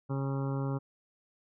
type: harmonic tone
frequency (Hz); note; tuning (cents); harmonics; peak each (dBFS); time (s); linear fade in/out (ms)
136.7; C#3; -24; 1 / 2 / 3 / 4 / 6 / 7 / 8 / 9 / 10; -31 / -37 / -41 / -43 / -47 / -48 / -49 / -50 / -51; 0.09-0.79; 20
effects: none